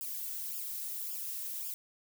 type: noise with flanger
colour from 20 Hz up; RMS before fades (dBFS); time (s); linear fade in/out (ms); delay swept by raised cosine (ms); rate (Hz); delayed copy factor
violet; -39; 0.01-1.74; 0; 0.49 to 2.49; 1.8; -1
effects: none